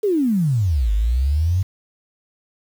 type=exponential two-way sweep; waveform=sine; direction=down then up; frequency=439.8 to 49.88 to 96.8 Hz; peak=-15 dBFS; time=0.03-1.63 s; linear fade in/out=10 ms; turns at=0.92 s; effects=7-bit